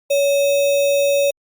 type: tone with sample-and-hold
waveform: sine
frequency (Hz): 564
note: C#5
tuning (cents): +30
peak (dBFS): -13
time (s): 0.1-1.31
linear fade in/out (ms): 10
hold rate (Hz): 3150
effects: Opus 48 kbps